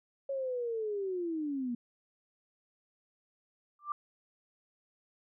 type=linear sweep; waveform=sine; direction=down; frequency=554 to 233.1 Hz; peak=-32 dBFS; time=0.29-1.75 s; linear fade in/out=5 ms
type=tone with exponential growth; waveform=sine; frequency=1181 Hz; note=D6; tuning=9 cents sharp; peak=-28 dBFS; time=3.79-3.92 s; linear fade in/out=2 ms; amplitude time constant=28 ms
effects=none